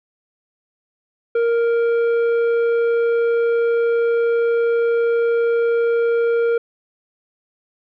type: tone with tanh clipping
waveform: sine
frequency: 466.2 Hz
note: A#4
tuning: in tune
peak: -16 dBFS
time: 1.35-6.58 s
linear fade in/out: 5 ms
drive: 8 dB
effects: none